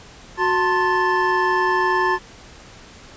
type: tone cluster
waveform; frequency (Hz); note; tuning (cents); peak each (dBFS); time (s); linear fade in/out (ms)
triangle; 368.3 / 891 / 1053 / 1748; F#4 / A5 / C6 / A6; -8 / +22 / +11 / -12; -20; 0.37-2.19; 50
effects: pink hiss -43 dBFS RMS until 3.16 s + resampled to 16000 Hz